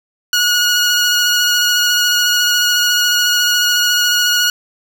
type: tone with vibrato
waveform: 15% pulse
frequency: 1449 Hz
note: F#6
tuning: 37 cents flat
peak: -5 dBFS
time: 0.33-4.5 s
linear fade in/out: 2 ms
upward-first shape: square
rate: 14 Hz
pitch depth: 12 cents each way
effects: none